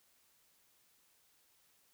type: silence
effects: white hiss -71 dBFS RMS until 1.93 s